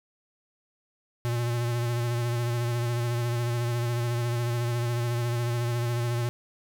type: tone with vibrato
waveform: square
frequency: 119.3 Hz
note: A#2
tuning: 41 cents sharp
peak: -26 dBFS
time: 1.25-6.29 s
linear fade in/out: 0 ms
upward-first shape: sine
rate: 14 Hz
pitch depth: 31 cents each way
effects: none